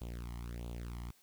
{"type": "tone with flanger", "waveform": "sawtooth", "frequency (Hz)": 59, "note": "A#1", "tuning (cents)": 22, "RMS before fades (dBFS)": -43, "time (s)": [0.01, 1.11], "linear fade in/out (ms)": 5, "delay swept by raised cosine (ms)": [0.27, 0.99], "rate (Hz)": 1.5, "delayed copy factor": 0.95, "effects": ["white hiss -67 dBFS RMS until 1.22 s"]}